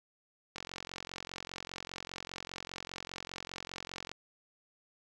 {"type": "click train", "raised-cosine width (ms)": 0.2, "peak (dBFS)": -23, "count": 161, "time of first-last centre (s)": [0.56, 4.116], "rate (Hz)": 45, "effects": []}